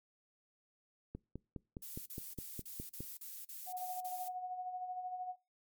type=click train; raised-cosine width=3 ms; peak=-30 dBFS; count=10; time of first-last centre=1.15-3.006 s; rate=4.85 Hz
type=noise bursts; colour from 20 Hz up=violet; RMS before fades=-47 dBFS; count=9; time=1.82-4.284 s; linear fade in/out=5 ms; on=240 ms; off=38 ms
type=tone with tremolo; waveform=sine; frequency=733 Hz; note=F#5; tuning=16 cents flat; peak=-37 dBFS; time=3.66-5.36 s; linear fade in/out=50 ms; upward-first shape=sine; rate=13 Hz; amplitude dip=50%
effects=noise-tail reverb RT60 0.3 s tail -25 dB re dry + MP3 96 kbps

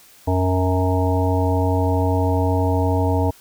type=harmonic tone with a mistuned harmonic; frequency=92.5 Hz; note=F#2; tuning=in tune; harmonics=1 / 3 / 5 / 7 / 9 / 10; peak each=-18 / -23 / -25 / -26 / -28 / -28 dBFS; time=0.27-3.31 s; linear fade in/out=10 ms; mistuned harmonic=1; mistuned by=-52 cents; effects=white hiss -49 dBFS RMS until 3.4 s

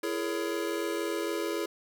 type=chord; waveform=square; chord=A# half-diminished seventh; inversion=second; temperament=just; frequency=335.6 / 419.5 / 466.2 / 559.4 Hz; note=E4 / G#4 / A#4 / C#5; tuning=+31 / +17 / 0 / +16 cents; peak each=-34 / -35 / -39 / -39 dBFS; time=0.03-1.66 s; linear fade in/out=5 ms; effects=none

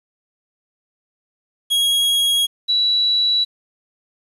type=tone pair in turn; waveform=45% pulse / sine; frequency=3303 / 3928 Hz; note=G#7 / B7; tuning=-10 / -10 cents; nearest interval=minor third; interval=300 cents; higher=second; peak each=-14 dBFS; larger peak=neither; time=1.7-2.47 / 2.68-3.45 s; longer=neither; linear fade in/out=20 ms; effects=resampled to 32000 Hz + 8-bit

